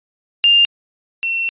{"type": "tone pair in turn", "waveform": "sine", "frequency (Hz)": [2802, 2710], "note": ["F7", "E7"], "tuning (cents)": [5, 47], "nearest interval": "minor second", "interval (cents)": 58, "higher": "first", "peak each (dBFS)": [-8, -17], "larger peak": "first", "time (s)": [[0.44, 0.65], [1.23, 1.49]], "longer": "second", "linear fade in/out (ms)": 0, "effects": ["resampled to 8000 Hz"]}